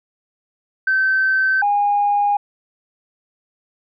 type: tone pair in turn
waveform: sine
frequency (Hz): 1543 / 817.4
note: G6 / G#5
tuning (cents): -28 / -28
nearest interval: major seventh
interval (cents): 1100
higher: first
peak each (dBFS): -13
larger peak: neither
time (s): 0.87-1.62 / 1.62-2.37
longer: neither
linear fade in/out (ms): 5
effects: tanh soft clip ceiling -9 dBFS